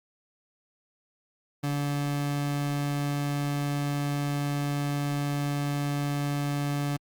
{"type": "tone", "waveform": "30% pulse", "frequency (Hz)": 143.8, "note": "D3", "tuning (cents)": -36, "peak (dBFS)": -24, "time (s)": [1.63, 6.97], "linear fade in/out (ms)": 10, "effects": ["Opus 48 kbps"]}